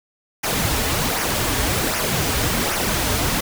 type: noise with flanger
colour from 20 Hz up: pink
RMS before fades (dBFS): -21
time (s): 0.43-3.41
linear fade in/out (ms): 10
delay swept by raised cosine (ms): 0.24 to 5.94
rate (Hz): 1.3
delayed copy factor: -0.6
effects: none